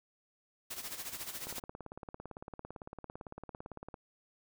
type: noise with tremolo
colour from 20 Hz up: white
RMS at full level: -40 dBFS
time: 0.7-1.6 s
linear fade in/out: 10 ms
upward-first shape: sine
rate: 14 Hz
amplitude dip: 70%
type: click train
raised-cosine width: 1 ms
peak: -30 dBFS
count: 45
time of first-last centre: 1.47-3.942 s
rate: 17.8 Hz
effects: none